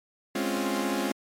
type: chord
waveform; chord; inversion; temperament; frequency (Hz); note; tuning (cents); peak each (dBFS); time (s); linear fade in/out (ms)
sawtooth; Db major seventh; second; equal; 207.7 / 261.6 / 277.2 / 349.2; Ab3 / C4 / Db4 / F4; 0 / 0 / 0 / 0; -28; 0.35-1.12; 5
effects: MP3 64 kbps